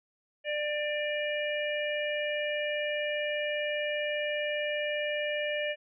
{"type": "harmonic tone with a mistuned harmonic", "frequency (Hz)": 595, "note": "D5", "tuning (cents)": 22, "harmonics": [1, 3, 4, 5], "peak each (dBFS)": [-31, -36, -37, -38], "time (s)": [0.44, 5.76], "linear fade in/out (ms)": 50, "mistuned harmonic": 5, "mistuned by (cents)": -48, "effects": []}